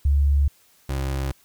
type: tone pair in turn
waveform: sine / 30% pulse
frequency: 70.9 / 67.37 Hz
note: C#2 / C#2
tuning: +40 / -49 cents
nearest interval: minor second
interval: 89 cents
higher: first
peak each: -15 / -21 dBFS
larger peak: first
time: 0.05-0.48 / 0.89-1.32 s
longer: neither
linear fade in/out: 5 ms
effects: white hiss -58 dBFS RMS until 1.44 s